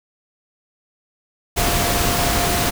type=tone in noise; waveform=sine; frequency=698.5 Hz; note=F5; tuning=in tune; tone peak=-25 dBFS; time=1.56-2.71 s; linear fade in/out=20 ms; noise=pink; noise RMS=-19 dBFS; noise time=1.56-2.71 s; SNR=-9 dB; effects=none